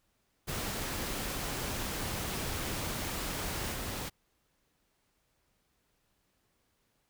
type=noise with level steps; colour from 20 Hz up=pink; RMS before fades=-36 / -38 dBFS; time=0.47-4.1 s; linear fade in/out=20 ms; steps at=3.72 s; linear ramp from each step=20 ms; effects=pink hiss -75 dBFS RMS until 7.09 s